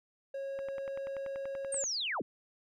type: tone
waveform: triangle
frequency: 547 Hz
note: C#5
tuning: 23 cents flat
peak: -34 dBFS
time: 0.34-1.84 s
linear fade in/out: 5 ms
type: click train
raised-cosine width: 0.5 ms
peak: -31 dBFS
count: 14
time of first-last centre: 0.59-1.84 s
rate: 10.4 Hz
type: linear sweep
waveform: sine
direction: down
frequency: 8870 to 123.47 Hz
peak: -32 dBFS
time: 1.72-2.22 s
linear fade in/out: 5 ms
effects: none